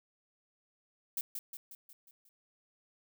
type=noise with echo; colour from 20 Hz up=violet; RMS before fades=-35 dBFS; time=1.17-1.21 s; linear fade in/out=2 ms; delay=180 ms; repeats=6; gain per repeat=-5 dB; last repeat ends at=2.29 s; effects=none